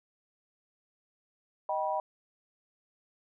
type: chord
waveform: sine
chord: Eb augmented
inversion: none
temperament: just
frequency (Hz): 622.3 / 777.8 / 972.3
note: Eb5 / G5 / B5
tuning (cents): 0 / -14 / -27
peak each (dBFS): -33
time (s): 1.69-2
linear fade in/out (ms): 2
effects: none